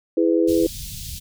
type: chord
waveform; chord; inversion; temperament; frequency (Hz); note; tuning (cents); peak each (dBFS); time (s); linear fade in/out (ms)
sine; E major; none; equal with one note detuned; 329.6 / 415.3 / 501.1; E4 / G#4 / B4; 0 / 0 / +25; -17 / -22 / -21; 0.17-0.67; 5
type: band-stop noise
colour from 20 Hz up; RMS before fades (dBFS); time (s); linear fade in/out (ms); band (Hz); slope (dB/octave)
pink; -33; 0.47-1.2; 20; 150 to 3400; 24
effects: none